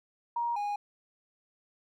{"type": "tone pair in turn", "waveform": ["sine", "triangle"], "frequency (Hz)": [944, 822.3], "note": ["A#5", "G#5"], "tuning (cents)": [22, -17], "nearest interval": "major second", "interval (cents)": 239, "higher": "first", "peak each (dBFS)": -28, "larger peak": "neither", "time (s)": [[0.36, 0.56], [0.56, 0.76]], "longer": "neither", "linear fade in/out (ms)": 5, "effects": []}